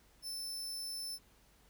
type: tone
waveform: sawtooth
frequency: 5290 Hz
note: E8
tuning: 5 cents sharp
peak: -37 dBFS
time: 0.22-1.19 s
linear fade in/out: 50 ms
effects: added 50 Hz sine -68 dBFS peak until 1.69 s + pink hiss -67 dBFS RMS until 1.69 s